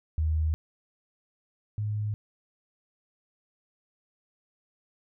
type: tone pair in turn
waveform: sine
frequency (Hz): 78.4 / 105.61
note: D#2 / G#2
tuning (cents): +14 / +29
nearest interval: perfect fourth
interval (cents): 515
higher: second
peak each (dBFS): -23 / -27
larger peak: first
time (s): 0.18-0.54 / 1.78-2.14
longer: neither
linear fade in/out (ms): 0
effects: none